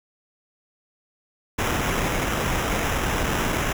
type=noise with sample-and-hold; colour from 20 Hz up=pink; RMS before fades=-24 dBFS; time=1.58-3.73 s; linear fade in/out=10 ms; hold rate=4410 Hz; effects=none